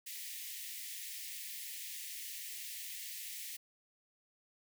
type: high-pass noise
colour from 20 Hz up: white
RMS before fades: -45 dBFS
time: 0.06-3.57 s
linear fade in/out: 10 ms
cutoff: 1800 Hz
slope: 96 dB/octave
effects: none